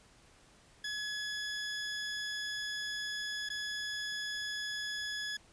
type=tone with dropouts; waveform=20% pulse; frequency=1693 Hz; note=G#6; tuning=33 cents sharp; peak=-31 dBFS; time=0.84-5.37 s; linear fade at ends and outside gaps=5 ms; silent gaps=3.49-3.5 s; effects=pink hiss -62 dBFS RMS until 5.52 s + resampled to 22050 Hz